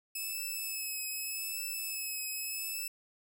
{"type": "tone with vibrato", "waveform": "5% pulse", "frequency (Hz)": 2593, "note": "E7", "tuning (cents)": -29, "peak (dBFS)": -27, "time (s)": [0.15, 2.88], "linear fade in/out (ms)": 5, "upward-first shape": "triangle", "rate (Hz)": 0.83, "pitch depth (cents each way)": 32, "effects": []}